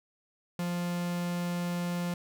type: tone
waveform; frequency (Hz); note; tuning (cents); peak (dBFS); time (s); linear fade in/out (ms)
45% pulse; 174.9; F3; +3; -30; 0.59-2.14; 2
effects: none